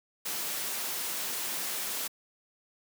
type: noise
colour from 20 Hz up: white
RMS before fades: -34 dBFS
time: 0.25-2.08 s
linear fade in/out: 10 ms
effects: high-pass 200 Hz 12 dB/octave